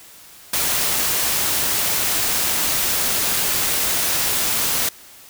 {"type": "noise", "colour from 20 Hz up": "white", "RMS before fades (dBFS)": -20, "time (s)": [0.53, 4.89], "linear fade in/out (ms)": 5, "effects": ["white hiss -44 dBFS RMS until 5.29 s"]}